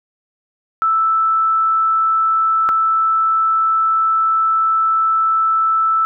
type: tone pair in turn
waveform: sine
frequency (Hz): 1318.5 / 1318.5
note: E6 / E6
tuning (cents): 0 / 0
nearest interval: unison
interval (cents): 0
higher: neither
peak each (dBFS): -12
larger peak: neither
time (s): 0.82-2.69 / 2.69-6.05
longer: second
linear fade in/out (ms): 0
effects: none